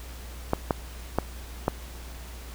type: clicks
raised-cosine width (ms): 1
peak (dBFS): -8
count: 4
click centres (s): 0.534 / 0.708 / 1.186 / 1.681
effects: added 60 Hz sine -39 dBFS peak until 2.54 s + pink hiss -46 dBFS RMS until 2.54 s